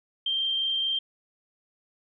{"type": "tone with amplitude modulation", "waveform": "sine", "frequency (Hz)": 3162, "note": "G7", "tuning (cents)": 14, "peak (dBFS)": -23, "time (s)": [0.26, 0.99], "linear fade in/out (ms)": 5, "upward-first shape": "sine", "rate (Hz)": 64.5, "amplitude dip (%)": 25, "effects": []}